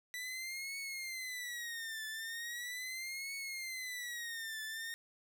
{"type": "tone with vibrato", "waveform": "sawtooth", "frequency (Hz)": 1969, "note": "B6", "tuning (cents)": -6, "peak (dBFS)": -37, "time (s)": [0.14, 4.94], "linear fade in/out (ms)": 0, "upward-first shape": "triangle", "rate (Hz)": 0.39, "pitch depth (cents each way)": 210, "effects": []}